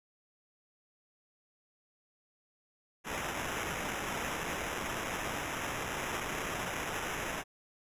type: noise with sample-and-hold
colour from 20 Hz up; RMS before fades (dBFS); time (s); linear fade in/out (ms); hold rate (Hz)
white; -37; 3.04-7.44; 50; 4410
effects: resampled to 32000 Hz